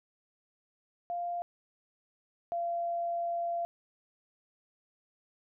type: tone pair in turn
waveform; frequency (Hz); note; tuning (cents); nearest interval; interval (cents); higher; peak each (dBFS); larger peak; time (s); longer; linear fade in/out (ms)
sine; 697 / 686.2; F5 / F5; -4 / -31; unison; 27; first; -32 / -30; second; 1.1-1.42 / 2.52-3.65; second; 0
effects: none